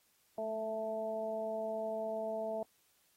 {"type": "harmonic tone with a mistuned harmonic", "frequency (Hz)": 220, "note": "A3", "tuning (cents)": 0, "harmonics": [1, 2, 3, 4], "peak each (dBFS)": [-46, -43, -36, -47], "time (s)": [0.38, 2.63], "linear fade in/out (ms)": 2, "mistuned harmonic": 1, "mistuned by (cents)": -18, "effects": ["white hiss -72 dBFS RMS until 3.16 s", "AAC 48 kbps"]}